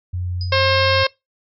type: tone with pitch glide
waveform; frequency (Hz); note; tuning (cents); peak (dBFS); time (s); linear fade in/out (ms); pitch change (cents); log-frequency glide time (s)
sine; 89.6 to 93.51; F2 to F#2; +45 to +19; -21; 0.13-1.04; 10; +74; 0.43-0.56
type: tone with exponential decay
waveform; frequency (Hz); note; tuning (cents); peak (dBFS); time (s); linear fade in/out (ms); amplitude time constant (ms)
sine; 4978; D#8; 0; -26; 0.41-0.66; 1; 54
type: harmonic tone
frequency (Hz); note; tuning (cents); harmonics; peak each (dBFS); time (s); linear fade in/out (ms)
534; C5; +35; 1 / 2 / 3 / 4 / 5 / 6 / 7 / 8 / 9 / 10; -18 / -21 / -23 / -24 / -25 / -26 / -26 / -27 / -28 / -28; 0.52-1.07; 5
effects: noise-tail reverb RT60 0.2 s tail -24 dB re dry